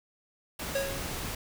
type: noise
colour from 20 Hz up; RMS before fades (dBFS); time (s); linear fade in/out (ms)
pink; -36; 0.59-1.35; 5
type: tone with exponential decay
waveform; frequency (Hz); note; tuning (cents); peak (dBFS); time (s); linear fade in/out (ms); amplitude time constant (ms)
square; 549; C#5; -17; -26; 0.75-1.21; 5; 100
effects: none